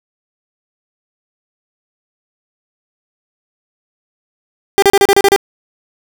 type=tone bursts; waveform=30% pulse; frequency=398.1 Hz; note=G4; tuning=27 cents sharp; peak=-3 dBFS; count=8; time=4.78-5.362 s; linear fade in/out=0 ms; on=43 ms; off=34 ms; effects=none